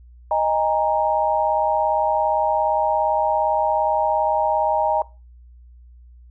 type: chord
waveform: sine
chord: D# suspended fourth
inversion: none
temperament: equal with one note detuned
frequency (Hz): 622.3 / 814.9 / 932.3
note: D#5 / G#5 / A#5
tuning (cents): 0 / -33 / 0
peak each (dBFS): -21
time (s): 0.31-5.02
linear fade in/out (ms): 2
effects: noise-tail reverb RT60 0.3 s tail -21 dB re dry + added 60 Hz sine -43 dBFS peak until 6.3 s